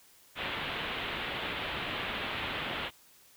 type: low-pass noise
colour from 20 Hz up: white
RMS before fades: -36 dBFS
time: 0.35-2.91 s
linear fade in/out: 50 ms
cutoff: 3500 Hz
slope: 48 dB/octave
effects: white hiss -60 dBFS RMS until 3.36 s